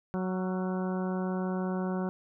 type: harmonic tone with a mistuned harmonic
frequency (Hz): 185.3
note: F#3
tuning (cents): +3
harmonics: 1 / 2 / 3 / 4 / 5 / 6 / 7 / 8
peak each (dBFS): -30 / -36 / -40 / -42 / -44 / -46 / -47 / -48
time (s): 0.14-2.09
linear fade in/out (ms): 0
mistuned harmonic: 7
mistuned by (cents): +57
effects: none